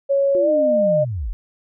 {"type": "tone with pitch glide", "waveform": "sine", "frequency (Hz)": [554.4, 608.1], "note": ["C#5", "D#5"], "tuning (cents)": [0, -40], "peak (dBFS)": -14, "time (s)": [0.09, 1.05], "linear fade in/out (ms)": 20, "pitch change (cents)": 160, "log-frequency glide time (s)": [0.39, 0.49]}
{"type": "linear sweep", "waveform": "sine", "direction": "down", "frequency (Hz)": [367.2, 35.01], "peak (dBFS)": -22, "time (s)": [0.35, 1.33], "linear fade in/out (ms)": 0}
{"effects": []}